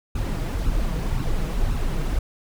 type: noise with flanger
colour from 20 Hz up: brown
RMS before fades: -23 dBFS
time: 0.15-2.19 s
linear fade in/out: 5 ms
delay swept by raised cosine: 0.74 to 6.44 ms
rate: 1.9 Hz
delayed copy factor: +0.6
effects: none